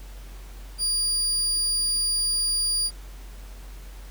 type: tone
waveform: 30% pulse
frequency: 4800 Hz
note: D8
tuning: 37 cents sharp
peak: -19 dBFS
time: 0.78-2.91 s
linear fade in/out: 50 ms
effects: added 46 Hz sine -38 dBFS peak until 4.1 s + pink hiss -50 dBFS RMS until 4.1 s